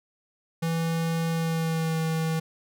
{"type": "tone with pitch glide", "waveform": "square", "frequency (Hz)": [164.81, 161.14], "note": ["E3", "E3"], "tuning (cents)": [0, -39], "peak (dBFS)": -25, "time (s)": [0.62, 2.4], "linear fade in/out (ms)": 10, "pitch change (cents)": -39, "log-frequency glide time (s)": [1.3, 1.99], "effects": []}